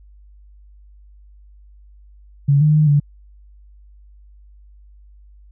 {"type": "tone with pitch steps", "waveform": "sine", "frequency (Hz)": [141.3, 151.8, 152.9, 144.8], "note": ["C#3", "D#3", "D#3", "D3"], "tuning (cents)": [34, -42, -30, -24], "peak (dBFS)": -10, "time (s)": [2.48, 3], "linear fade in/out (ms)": 10, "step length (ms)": 130, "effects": ["added 50 Hz sine -43 dBFS peak until 5.51 s"]}